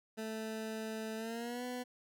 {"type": "tone with pitch glide", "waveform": "20% pulse", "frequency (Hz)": [220, 248.4], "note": ["A3", "B3"], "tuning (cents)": [0, 10], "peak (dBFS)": -34, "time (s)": [0.17, 1.84], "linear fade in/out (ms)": 20, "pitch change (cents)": 210, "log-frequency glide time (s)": [1.16, 1.64], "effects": []}